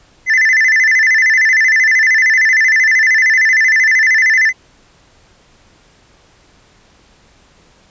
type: tone with vibrato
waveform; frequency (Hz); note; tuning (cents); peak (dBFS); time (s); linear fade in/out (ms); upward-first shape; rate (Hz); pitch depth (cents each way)
triangle; 1900; A#6; +33; -6; 0.26-4.53; 50; square; 13; 120
effects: pink hiss -49 dBFS RMS until 7.9 s + resampled to 16000 Hz

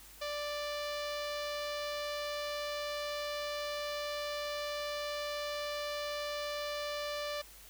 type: tone with low-pass filter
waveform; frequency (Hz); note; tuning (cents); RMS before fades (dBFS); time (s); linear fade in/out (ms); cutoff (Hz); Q
sawtooth; 588; D5; +2; -38; 0.21-7.42; 10; 4600; 2
effects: added 50 Hz sine -59 dBFS peak until 7.69 s + white hiss -55 dBFS RMS until 7.69 s

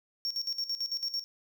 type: tone with tremolo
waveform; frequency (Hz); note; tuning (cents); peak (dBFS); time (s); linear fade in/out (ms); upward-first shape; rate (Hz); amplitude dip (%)
triangle; 5510; F8; -24; -28; 0.25-1.24; 0; square; 9; 75
effects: none

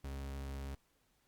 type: tone with vibrato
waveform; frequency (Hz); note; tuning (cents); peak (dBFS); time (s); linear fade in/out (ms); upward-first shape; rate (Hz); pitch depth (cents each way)
40% pulse; 68.4; C#2; -23; -40; 0.04-0.75; 5; sine; 13; 9
effects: pink hiss -75 dBFS RMS until 1.27 s + Opus 48 kbps

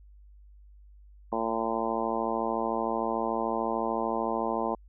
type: harmonic tone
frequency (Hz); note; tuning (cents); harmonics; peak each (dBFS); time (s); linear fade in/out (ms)
113.5; A#2; -46; 2 / 3 / 4 / 5 / 6 / 7 / 8 / 9; -35 / -35 / -35 / -35 / -35 / -35 / -35 / -35; 1.32-4.75; 5
effects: added 50 Hz sine -50 dBFS peak until 4.88 s

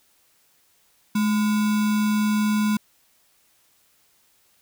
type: tone with sample-and-hold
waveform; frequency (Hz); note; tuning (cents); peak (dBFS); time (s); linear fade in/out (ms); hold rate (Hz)
sine; 212; G#3; +36; -18; 1.15-2.77; 5; 1225
effects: white hiss -62 dBFS RMS until 4.61 s

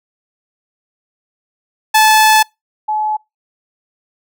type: tone pair in turn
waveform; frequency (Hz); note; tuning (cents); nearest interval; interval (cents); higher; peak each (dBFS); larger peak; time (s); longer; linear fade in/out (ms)
sawtooth / sine; 868 / 855.6; A5 / A5; -24 / -49; unison; 25; first; -3 / -14; first; 1.94-2.43 / 2.88-3.17; first; 10
effects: noise-tail reverb RT60 0.2 s tail -25 dB re dry

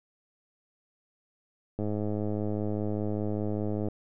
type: click train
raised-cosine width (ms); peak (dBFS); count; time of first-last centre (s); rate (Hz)
2; -19; 221; 1.79-3.885; 105
effects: none

